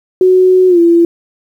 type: tone with pitch glide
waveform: sine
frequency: 370 to 339.3 Hz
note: F#4 to F4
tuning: 0 to -50 cents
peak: -4 dBFS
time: 0.21-1.05 s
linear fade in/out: 2 ms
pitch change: -150 cents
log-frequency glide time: 0.68-0.79 s
effects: 7-bit